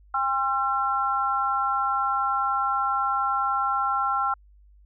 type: tone cluster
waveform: sine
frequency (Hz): 802 / 1058 / 1355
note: G5 / C6 / E6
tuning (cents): +39 / +19 / +47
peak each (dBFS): -27 / -29 / -24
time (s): 0.14-4.34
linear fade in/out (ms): 5
effects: added 50 Hz sine -51 dBFS peak until 4.85 s